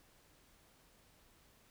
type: silence
effects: pink hiss -67 dBFS RMS until 1.7 s